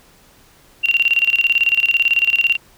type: tone with tremolo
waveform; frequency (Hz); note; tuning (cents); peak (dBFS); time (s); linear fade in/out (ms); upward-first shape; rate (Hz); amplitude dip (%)
sine; 2763; F7; -19; -10; 0.83-2.57; 20; square; 18; 80
effects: pink hiss -50 dBFS RMS until 2.77 s